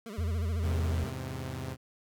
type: tone with vibrato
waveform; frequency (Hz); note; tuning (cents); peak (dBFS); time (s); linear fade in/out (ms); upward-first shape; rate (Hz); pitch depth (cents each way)
25% pulse; 213.4; G#3; +47; -36; 0.06-1.1; 2; sine; 14; 160
type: tone with pitch glide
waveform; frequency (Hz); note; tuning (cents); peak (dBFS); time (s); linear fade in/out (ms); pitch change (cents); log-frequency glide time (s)
sine; 83.6 to 82.97; E2 to E2; +25 to +12; -28; 0.18-1.04; 5; -13; 0.56-0.74
type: chord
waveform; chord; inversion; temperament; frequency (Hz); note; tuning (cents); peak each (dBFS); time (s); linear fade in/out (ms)
sawtooth; E augmented; none; equal; 82.41 / 103.83 / 130.81; E2 / G#2 / B#2; 0 / 0 / 0; -37 / -38 / -34; 0.61-1.77; 50
effects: none